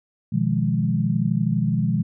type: chord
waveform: sine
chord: F half-diminished seventh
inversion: second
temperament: equal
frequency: 123.47 / 155.56 / 174.61 / 207.7 Hz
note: Cb3 / Eb3 / F3 / Ab3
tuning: 0 / 0 / 0 / 0 cents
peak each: -24 dBFS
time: 0.32-2.03 s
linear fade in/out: 10 ms
effects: none